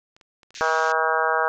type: clicks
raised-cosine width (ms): 0.2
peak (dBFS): -33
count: 8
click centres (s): 0.165 / 0.212 / 0.432 / 0.506 / 0.543 / 0.575 / 0.643 / 0.861
type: band-pass noise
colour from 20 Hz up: white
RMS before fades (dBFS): -39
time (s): 0.55-0.92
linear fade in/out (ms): 0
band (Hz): 1500 to 6900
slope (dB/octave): 96
type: harmonic tone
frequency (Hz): 160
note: D#3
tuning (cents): +49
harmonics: 3 / 4 / 5 / 6 / 7 / 8 / 9 / 10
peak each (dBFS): -27 / -27 / -27 / -27 / -27 / -27 / -27 / -27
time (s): 0.61-1.48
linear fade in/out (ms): 0
effects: none